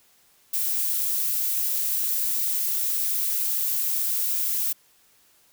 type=noise; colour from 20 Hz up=violet; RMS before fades=-25 dBFS; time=0.53-4.73 s; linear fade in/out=10 ms; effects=white hiss -60 dBFS RMS until 5.52 s